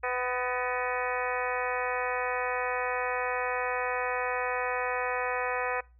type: harmonic tone with a mistuned harmonic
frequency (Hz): 250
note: B3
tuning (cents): +21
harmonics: 2 / 3 / 4 / 5 / 6 / 7 / 8 / 9 / 10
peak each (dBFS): -33 / -35 / -36 / -37 / -38 / -38 / -39 / -40 / -40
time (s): 0.03-5.81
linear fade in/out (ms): 10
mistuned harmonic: 8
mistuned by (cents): -77
effects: noise-tail reverb RT60 0.3 s tail -24 dB re dry + added 60 Hz sine -55 dBFS peak until 5.99 s